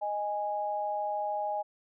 sine tone pair together, 620 / 826.9 Hz, D#5 / G#5, -6 / -8 cents, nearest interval perfect fourth, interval 498 cents, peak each -34 / -31 dBFS, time 0.01-1.63 s, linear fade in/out 20 ms, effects none

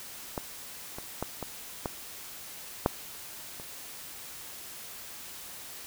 clicks, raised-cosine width 1 ms, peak -17 / -24 / -16 / -20 / -16 / -8 / -29 dBFS, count 7, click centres 0.378 / 0.985 / 1.226 / 1.427 / 1.858 / 2.861 / 3.599 s, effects white hiss -44 dBFS RMS until 5.86 s

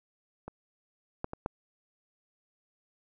clicks, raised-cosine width 1 ms, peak -26 / -18 / -23 / -17 dBFS, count 4, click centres 0.48 / 1.244 / 1.334 / 1.461 s, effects none

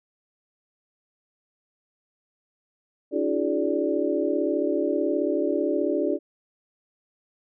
sine tone cluster, 286.6 / 321.7 / 360.1 / 418.9 / 582 Hz, D4 / E4 / F#4 / G#4 / D5, -42 / -42 / -47 / +15 / -16 cents, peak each -28 dBFS, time 3.11-6.19 s, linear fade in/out 50 ms, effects none

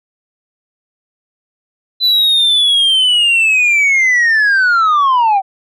sine linear sweep, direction down, 4020 to 752 Hz, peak -5 dBFS, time 2-5.42 s, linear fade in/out 50 ms, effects tanh soft clip ceiling -7 dBFS + MP3 96 kbps

